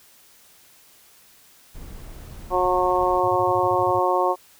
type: noise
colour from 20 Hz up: brown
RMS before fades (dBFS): -38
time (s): 1.74-3.21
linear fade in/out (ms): 20
type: harmonic tone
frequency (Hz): 181.6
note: F#3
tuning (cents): -32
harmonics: 2 / 3 / 4 / 5 / 6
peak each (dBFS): -24 / -24 / -24 / -24 / -24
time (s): 2.5-4.36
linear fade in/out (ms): 50
type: tone bursts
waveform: sine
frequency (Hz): 106.3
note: G#2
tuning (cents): +41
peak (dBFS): -31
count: 10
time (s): 3.23-3.996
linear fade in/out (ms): 10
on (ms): 55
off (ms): 24
effects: white hiss -53 dBFS RMS until 4.59 s